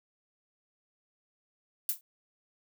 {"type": "noise with exponential decay", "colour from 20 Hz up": "violet", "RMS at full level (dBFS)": -25, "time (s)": [1.89, 2.01], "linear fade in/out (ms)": 1, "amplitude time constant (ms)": 25, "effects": []}